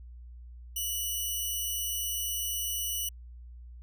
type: tone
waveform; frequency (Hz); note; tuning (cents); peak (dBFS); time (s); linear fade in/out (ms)
5% pulse; 2952; F#7; -5; -22; 0.76-3.09; 5
effects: added 60 Hz sine -44 dBFS peak until 3.82 s